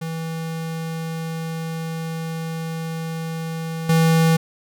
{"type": "tone with level steps", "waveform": "square", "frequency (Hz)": 162.9, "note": "E3", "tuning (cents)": -20, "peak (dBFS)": [-26, -14], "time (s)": [0.01, 4.37], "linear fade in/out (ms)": 10, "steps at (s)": 3.89, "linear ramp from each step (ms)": 5, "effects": []}